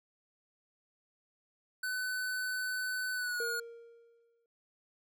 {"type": "tone with pitch glide", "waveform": "square", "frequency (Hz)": [1506, 1438.8], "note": ["F#6", "F#6"], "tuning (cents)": [30, -49], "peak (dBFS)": -34, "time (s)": [1.83, 3.6], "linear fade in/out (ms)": 5, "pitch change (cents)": -79, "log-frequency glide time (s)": [3.14, 3.46]}
{"type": "tone with exponential decay", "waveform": "triangle", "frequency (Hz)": 466.2, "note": "A#4", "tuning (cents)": 0, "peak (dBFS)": -33, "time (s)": [3.4, 4.46], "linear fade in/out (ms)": 2, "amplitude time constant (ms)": 230}
{"effects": []}